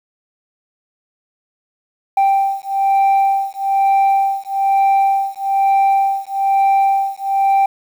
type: beating tone pair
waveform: sine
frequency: 784 / 785.1 Hz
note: G5 / G5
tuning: 0 / +2 cents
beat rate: 1.1 Hz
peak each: -13 dBFS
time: 2.17-7.66 s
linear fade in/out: 5 ms
effects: tanh soft clip ceiling -9 dBFS + 7-bit